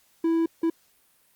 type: tone bursts at uneven times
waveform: triangle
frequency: 329.6 Hz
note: E4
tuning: in tune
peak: -18 dBFS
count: 2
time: 0.24-0.46 / 0.63-0.7 s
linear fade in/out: 5 ms
effects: white hiss -63 dBFS RMS until 1.35 s + Opus 48 kbps

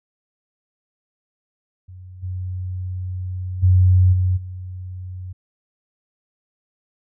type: tone with level steps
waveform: sine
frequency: 91.8 Hz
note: F#2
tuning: 13 cents flat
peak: -36 / -24 / -10 / -15 / -29 dBFS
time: 1.88-5.33 s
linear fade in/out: 10 ms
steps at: 2.22 / 3.62 / 4.12 / 4.36 s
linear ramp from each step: 20 ms
effects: none

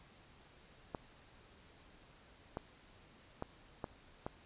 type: clicks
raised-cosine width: 1 ms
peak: -25 dBFS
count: 5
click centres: 0.948 / 2.571 / 3.424 / 3.842 / 4.265 s
effects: pink hiss -62 dBFS RMS until 4.45 s + resampled to 8000 Hz

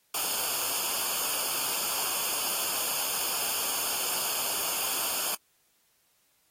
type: noise with comb filter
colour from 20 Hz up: white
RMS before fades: -30 dBFS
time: 0.14-5.35 s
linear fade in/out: 5 ms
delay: 0.51 ms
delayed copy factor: -0.8
effects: white hiss -69 dBFS RMS until 6.5 s + AAC 48 kbps

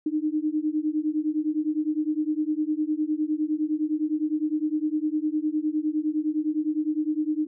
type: beating tone pair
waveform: sine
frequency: 301.8 / 311.6 Hz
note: D4 / D#4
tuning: +47 / +3 cents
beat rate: 9.8 Hz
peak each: -26 dBFS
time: 0.06-7.47 s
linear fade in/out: 5 ms
effects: none

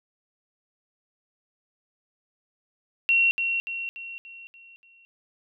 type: tone with echo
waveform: sine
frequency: 2733 Hz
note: F7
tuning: 38 cents flat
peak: -17 dBFS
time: 3.09-3.31 s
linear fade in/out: 0 ms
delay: 290 ms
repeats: 6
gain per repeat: -6 dB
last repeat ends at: 5.05 s
effects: none

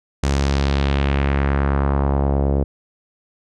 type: tone with low-pass filter sweep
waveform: sawtooth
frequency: 69.5 Hz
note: C#2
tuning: 5 cents sharp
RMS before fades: -18 dBFS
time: 0.23-2.64 s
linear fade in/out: 5 ms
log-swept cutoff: 7300 to 510 Hz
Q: 1.6
effects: none

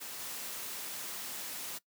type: noise with level steps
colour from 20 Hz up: white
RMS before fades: -43 / -41 dBFS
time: 0-1.79 s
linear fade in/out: 20 ms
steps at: 0.19 s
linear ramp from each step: 2 ms
effects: noise-tail reverb RT60 0.1 s tail -20 dB re dry + high-pass 150 Hz 12 dB/octave

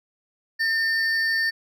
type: tone pair together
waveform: triangle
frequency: 1803 / 4543 Hz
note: A6 / C#8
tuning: +42 / +42 cents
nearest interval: octave + major third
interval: 1600 cents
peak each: -19 / -28 dBFS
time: 0.59-1.51 s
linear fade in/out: 20 ms
effects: none

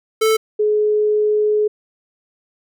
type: tone pair in turn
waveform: square / sine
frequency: 440 / 423.1 Hz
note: A4 / G#4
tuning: 0 / +32 cents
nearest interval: minor second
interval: 68 cents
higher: first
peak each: -13 dBFS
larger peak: neither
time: 0.21-0.37 / 0.59-1.68 s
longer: second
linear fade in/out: 10 ms
effects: none

